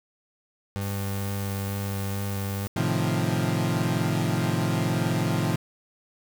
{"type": "tone with vibrato", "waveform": "30% pulse", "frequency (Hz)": 99, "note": "G2", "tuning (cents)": 18, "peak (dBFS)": -25, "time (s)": [0.76, 2.67], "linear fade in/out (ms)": 0, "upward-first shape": "sine", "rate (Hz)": 2.2, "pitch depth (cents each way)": 12}
{"type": "noise", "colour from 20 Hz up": "blue", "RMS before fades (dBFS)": -41, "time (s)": [0.81, 2.68], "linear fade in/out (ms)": 5}
{"type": "chord", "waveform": "30% pulse", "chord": "F dominant seventh", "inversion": "first", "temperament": "equal", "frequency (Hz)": [110, 130.81, 155.56, 174.61], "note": ["A2", "C3", "Eb3", "F3"], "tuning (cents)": [0, 0, 0, 0], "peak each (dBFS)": -26, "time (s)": [2.76, 5.56], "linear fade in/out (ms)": 5}
{"effects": []}